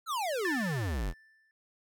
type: exponential sweep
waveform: square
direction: down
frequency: 1403 to 37.67 Hz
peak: -31 dBFS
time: 0.06-1.14 s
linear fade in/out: 50 ms
type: tone with exponential decay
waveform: triangle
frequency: 1767 Hz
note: A6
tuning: 7 cents sharp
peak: -27 dBFS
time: 0.45-1.51 s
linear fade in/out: 1 ms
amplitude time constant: 230 ms
effects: none